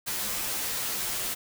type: noise with comb filter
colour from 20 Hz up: white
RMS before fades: -31 dBFS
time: 0.06-1.35 s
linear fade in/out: 20 ms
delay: 12 ms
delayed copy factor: -0.95
effects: none